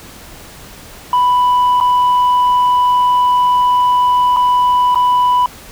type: tone with dropouts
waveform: sine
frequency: 990 Hz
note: B5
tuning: 4 cents sharp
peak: -6 dBFS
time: 1.13-5.46 s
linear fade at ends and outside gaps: 2 ms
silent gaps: 1.802-1.81 / 4.363-4.368 / 4.947-4.957 s
effects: tanh soft clip ceiling -8 dBFS + pink hiss -36 dBFS RMS until 5.71 s